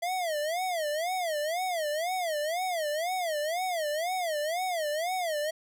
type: tone with vibrato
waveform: square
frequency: 664 Hz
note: E5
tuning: 12 cents sharp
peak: -29 dBFS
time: 0.02-5.51 s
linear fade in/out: 10 ms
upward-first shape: sine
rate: 2 Hz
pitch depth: 210 cents each way
effects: none